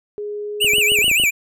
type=tone with pitch glide; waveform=sine; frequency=415.3 to 419.6 Hz; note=G#4 to G#4; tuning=0 to +18 cents; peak=-24 dBFS; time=0.18-1.02 s; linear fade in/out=0 ms; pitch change=+18 cents; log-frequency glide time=0.43-0.78 s
type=tone with vibrato; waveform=square; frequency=2614 Hz; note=E7; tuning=15 cents flat; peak=-14 dBFS; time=0.6-1.31 s; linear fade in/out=20 ms; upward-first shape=sine; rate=7 Hz; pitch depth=220 cents each way
type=clicks; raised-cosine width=2 ms; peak=-17 dBFS; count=10; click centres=0.646 / 0.735 / 0.783 / 0.919 / 0.988 / 1.043 / 1.081 / 1.114 / 1.199 / 1.237 s
effects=none